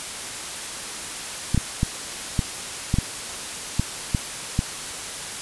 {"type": "clicks", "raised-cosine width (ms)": 5, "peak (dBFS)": -7, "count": 9, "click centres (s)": [1.546, 1.577, 1.831, 2.392, 2.941, 2.986, 3.796, 4.148, 4.591], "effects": ["white hiss -32 dBFS RMS until 5.41 s", "resampled to 24000 Hz"]}